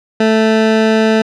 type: tone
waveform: 20% pulse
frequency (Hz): 220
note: A3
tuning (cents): 0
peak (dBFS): -4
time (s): 0.2-1.22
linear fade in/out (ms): 5
effects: low-pass 4000 Hz 12 dB/octave